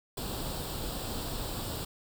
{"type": "noise with comb filter", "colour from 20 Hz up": "pink", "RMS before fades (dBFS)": -36, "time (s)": [0.17, 1.85], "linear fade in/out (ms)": 5, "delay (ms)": 0.24, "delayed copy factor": 0.65, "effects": []}